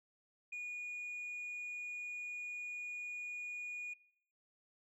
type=tone; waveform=sine; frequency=2449 Hz; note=D#7; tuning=28 cents flat; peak=-38 dBFS; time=0.52-3.94 s; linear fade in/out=10 ms; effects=noise-tail reverb RT60 0.7 s tail -23 dB re dry + tanh soft clip ceiling -40 dBFS